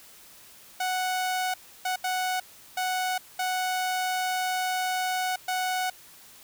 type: tone bursts at uneven times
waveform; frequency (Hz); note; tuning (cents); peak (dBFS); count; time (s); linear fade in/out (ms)
sawtooth; 740; F#5; 0; -22; 6; 0.8-1.54 / 1.85-1.96 / 2.04-2.4 / 2.77-3.18 / 3.39-5.36 / 5.48-5.9; 5
effects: white hiss -51 dBFS RMS until 6.43 s